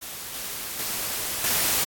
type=noise with level steps; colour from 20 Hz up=white; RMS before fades=-36 / -33 / -29 / -23 dBFS; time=0.01-1.85 s; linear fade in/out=20 ms; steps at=0.34 / 0.79 / 1.44 s; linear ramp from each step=2 ms; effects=AAC 64 kbps